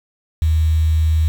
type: tone with quantisation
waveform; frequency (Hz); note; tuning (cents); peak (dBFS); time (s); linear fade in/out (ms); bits
sine; 79.2; D#2; +31; -12; 0.42-1.28; 0; 6
effects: none

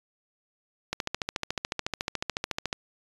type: click train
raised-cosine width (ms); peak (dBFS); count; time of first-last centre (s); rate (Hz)
0.2; -11; 26; 0.93-2.729; 13.9
effects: resampled to 24000 Hz

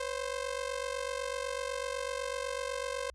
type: ring-modulated tone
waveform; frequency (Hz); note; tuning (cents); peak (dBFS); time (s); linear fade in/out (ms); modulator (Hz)
sawtooth; 523; C5; -1; -27; 0-3.1; 0; 24
effects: added 61 Hz sine -54 dBFS peak until 3.14 s + resampled to 24000 Hz

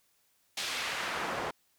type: noise with band-pass filter sweep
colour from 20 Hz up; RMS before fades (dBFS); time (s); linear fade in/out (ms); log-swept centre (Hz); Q
pink; -35; 0.57-1.51; 5; 3900 to 740; 0.9
effects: white hiss -71 dBFS RMS until 1.78 s

